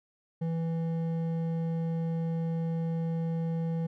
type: tone with hard clipping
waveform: sine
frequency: 164.81 Hz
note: E3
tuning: in tune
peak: -30 dBFS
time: 0.41-3.87 s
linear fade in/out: 10 ms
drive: 8 dB
effects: none